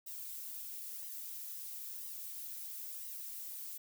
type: noise with flanger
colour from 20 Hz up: violet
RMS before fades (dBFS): -45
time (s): 0.06-3.78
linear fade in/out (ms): 10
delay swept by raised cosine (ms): 1 to 4.6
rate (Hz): 1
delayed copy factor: +0.7
effects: none